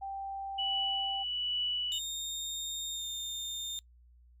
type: tone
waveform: sine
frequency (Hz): 784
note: G5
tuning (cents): 0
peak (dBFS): -36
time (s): 0.01-1.24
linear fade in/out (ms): 20
type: tone with tremolo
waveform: sine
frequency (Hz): 2955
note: F#7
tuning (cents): -3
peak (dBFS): -29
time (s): 0.58-1.99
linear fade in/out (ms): 10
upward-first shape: triangle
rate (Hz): 1.2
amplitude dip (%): 40
type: tone with pitch glide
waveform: 30% pulse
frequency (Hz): 3672 to 3632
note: A#7 to A#7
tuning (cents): -27 to -46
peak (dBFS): -33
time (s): 1.92-3.79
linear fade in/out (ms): 0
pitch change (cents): -19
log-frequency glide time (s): 2.92-3.05
effects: noise-tail reverb RT60 0.1 s tail -23 dB re dry + added 60 Hz sine -57 dBFS peak until 4.4 s